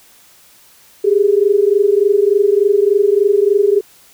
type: tone pair together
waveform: sine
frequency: 394.3 / 417.7 Hz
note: G4 / G#4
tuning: +10 / +10 cents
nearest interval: minor second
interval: 100 cents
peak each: -12 dBFS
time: 1.04-3.81 s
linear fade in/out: 10 ms
effects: white hiss -47 dBFS RMS until 4.13 s